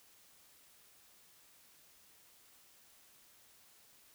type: silence
effects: white hiss -64 dBFS RMS until 4.14 s